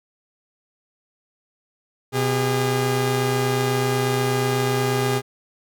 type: tone pair together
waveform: sawtooth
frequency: 125.9 / 405.9 Hz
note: B2 / G#4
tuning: +34 / -40 cents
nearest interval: octave + minor sixth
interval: 2026 cents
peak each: -18 dBFS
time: 2.12-5.22 s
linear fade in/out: 50 ms
effects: none